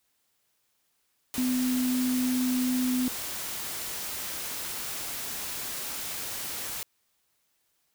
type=tone in noise; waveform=sine; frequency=252.6 Hz; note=B3; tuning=39 cents sharp; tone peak=-24 dBFS; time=1.38-3.08 s; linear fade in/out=0 ms; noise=white; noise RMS=-35 dBFS; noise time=1.34-6.83 s; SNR=+8 dB; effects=white hiss -73 dBFS RMS until 7.94 s